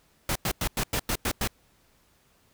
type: noise bursts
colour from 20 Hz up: pink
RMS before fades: -27 dBFS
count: 8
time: 0.29-1.475 s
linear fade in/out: 2 ms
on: 65 ms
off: 95 ms
effects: pink hiss -64 dBFS RMS until 2.53 s